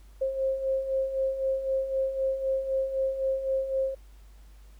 sine beating tone pair, 530 / 533.9 Hz, C5 / C5, +22 / +35 cents, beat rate 3.9 Hz, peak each -33 / -26 dBFS, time 0.21-3.95 s, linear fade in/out 10 ms, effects added 50 Hz sine -48 dBFS peak until 4.79 s + pink hiss -63 dBFS RMS until 4.79 s

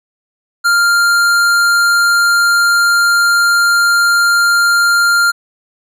triangle tone with hard clipping, 1396.9 Hz, F6, in tune, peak -10 dBFS, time 0.64-5.32 s, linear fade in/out 20 ms, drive 18 dB, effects none

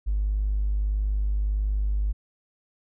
triangle tone with tanh clipping, 50.8 Hz, G#1, 38 cents flat, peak -21 dBFS, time 0.06-2.13 s, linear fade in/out 20 ms, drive 1 dB, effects none

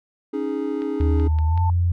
triangle chord, C# suspended second, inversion none, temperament equal, 277.2 / 311.1 / 415.3 Hz, C#4 / D#4 / G#4, 0 / 0 / 0 cents, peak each -25 dBFS, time 0.33-1.28 s, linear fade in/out 10 ms
sine tone with exponential growth, 888 Hz, A5, 16 cents sharp, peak -23 dBFS, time 0.59-1.7 s, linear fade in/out 2 ms, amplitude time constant 240 ms
click train, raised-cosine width 0.3 ms, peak -25 dBFS, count 5, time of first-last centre 0.82-1.576 s, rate 5.29 Hz
sine tone with pitch glide, 77.78 to 87.31 Hz, D#2 to F2, 0 to 0 cents, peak -16 dBFS, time 1-1.92 s, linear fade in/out 5 ms, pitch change +200 cents, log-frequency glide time 1.47-1.59 s
effects none

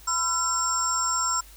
sine tone cluster, 1007 / 1352 / 5410 / 7520 Hz, B5 / E6 / E8 / A#8, +33 / +43 / +44 / +14 cents, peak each -30 / -27 / -33 / -26 dBFS, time 0.07-1.41 s, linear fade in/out 10 ms, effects added 50 Hz sine -48 dBFS peak until 1.56 s + white hiss -51 dBFS RMS until 1.56 s

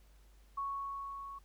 sine tone with level ramp, 1108.7 Hz, C#6, in tune, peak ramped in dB -34 to -44 dBFS, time 0.57-1.39 s, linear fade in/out 10 ms, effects added 50 Hz sine -59 dBFS peak until 1.44 s + pink hiss -70 dBFS RMS until 1.44 s

